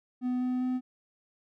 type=tone with pitch steps; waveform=triangle; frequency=250 / 251.9 / 253.8 Hz; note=B3 / B3 / B3; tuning=+21 / +34 / +47 cents; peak=-25 dBFS; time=0.21-0.81 s; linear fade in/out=50 ms; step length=200 ms; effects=none